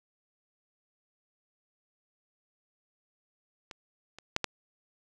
clicks, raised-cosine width 0.2 ms, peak -25 / -28 / -9 / -11 dBFS, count 4, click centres 3.712 / 4.186 / 4.364 / 4.443 s, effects none

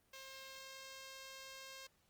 5% pulse tone, 533 Hz, C5, 32 cents sharp, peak -39 dBFS, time 0.13-1.87 s, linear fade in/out 5 ms, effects pink hiss -75 dBFS RMS until 2.09 s + Opus 24 kbps

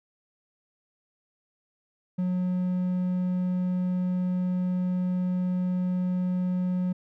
triangle tone, 181.6 Hz, F#3, 32 cents flat, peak -22 dBFS, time 2.18-6.93 s, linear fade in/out 10 ms, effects none

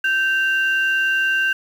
sine tone pair together, 1557.4 / 2775 Hz, G6 / F7, -12 / -12 cents, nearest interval minor seventh, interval 1000 cents, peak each -16 / -22 dBFS, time 0.04-1.53 s, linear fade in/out 5 ms, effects tanh soft clip ceiling -10 dBFS + 7-bit

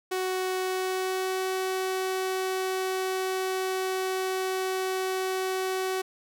sawtooth tone with pitch glide, 372.3 to 376.2 Hz, F#4 to F#4, +11 to +29 cents, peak -23 dBFS, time 0.11-6.02 s, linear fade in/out 10 ms, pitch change +18 cents, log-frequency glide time 0.58-1.46 s, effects none

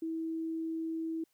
sine tone, 324.6 Hz, E4, 27 cents flat, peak -33 dBFS, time 0.02-1.24 s, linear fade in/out 5 ms, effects white hiss -75 dBFS RMS until 1.33 s

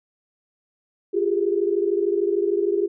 sine tone cluster, 346.2 / 399.5 / 419.4 Hz, F4 / G4 / G#4, -15 / +33 / +17 cents, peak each -24 / -21 / -26 dBFS, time 1.13-2.88 s, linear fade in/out 20 ms, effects none

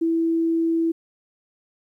sine tone, 329.6 Hz, E4, in tune, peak -18 dBFS, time 0.01-0.92 s, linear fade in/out 10 ms, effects 10-bit

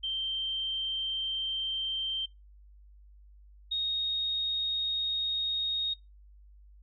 sine tone pair in turn, 3136 / 3732 Hz, G7 / A#7, 0 / +1 cents, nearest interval minor third, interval 301 cents, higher second, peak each -30 / -28 dBFS, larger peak second, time 0.03-2.26 / 3.71-5.94 s, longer neither, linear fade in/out 10 ms, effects noise-tail reverb RT60 0.2 s tail -24 dB re dry + added 50 Hz sine -52 dBFS peak until 6.82 s

